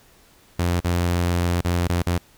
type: tone with dropouts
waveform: sawtooth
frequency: 87.31 Hz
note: F2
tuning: in tune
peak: -15 dBFS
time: 0.59-2.18 s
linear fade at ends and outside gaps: 5 ms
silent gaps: 0.803-0.845 / 1.612-1.647 / 1.876-1.894 / 2.023-2.066 s
effects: pink hiss -54 dBFS RMS until 2.37 s